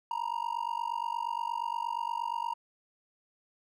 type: tone with amplitude modulation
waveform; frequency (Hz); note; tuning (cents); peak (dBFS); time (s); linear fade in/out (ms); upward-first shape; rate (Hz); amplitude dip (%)
triangle; 940; A#5; +14; -25; 0.11-2.54; 2; sine; 48.5; 100
effects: none